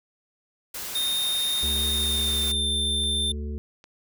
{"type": "noise", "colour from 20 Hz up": "white", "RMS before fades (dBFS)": -34, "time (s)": [0.74, 2.52], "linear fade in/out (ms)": 5}
{"type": "tone with pitch glide", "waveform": "square", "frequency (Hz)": [3671, 3573], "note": ["A#7", "A7"], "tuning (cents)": [-27, 26], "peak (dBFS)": -24, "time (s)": [0.95, 3.32], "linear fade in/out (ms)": 5, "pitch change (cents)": -47, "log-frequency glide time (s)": [1.88, 2.68]}
{"type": "harmonic tone", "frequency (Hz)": 73.42, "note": "D2", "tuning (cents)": 0, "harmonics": [1, 3, 5, 6], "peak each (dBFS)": [-29, -37, -42, -44], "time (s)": [1.63, 3.58], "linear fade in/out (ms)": 0}
{"type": "clicks", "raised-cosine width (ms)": 0.2, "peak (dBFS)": -31, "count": 2, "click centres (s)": [3.037, 3.841]}
{"effects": []}